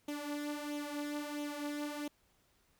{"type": "tone with flanger", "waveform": "sawtooth", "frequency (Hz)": 293.4, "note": "D4", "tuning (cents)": -2, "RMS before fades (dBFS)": -40, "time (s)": [0.08, 2.08], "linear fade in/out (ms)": 5, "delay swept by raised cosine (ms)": [0.3, 4], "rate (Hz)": 1.5, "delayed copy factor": 0.6, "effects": ["pink hiss -72 dBFS RMS until 2.79 s"]}